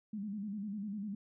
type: tone with vibrato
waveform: sine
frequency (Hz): 205.3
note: G#3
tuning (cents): -20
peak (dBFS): -37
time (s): 0.13-1.15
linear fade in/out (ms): 5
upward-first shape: square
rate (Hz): 10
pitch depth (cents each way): 78
effects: none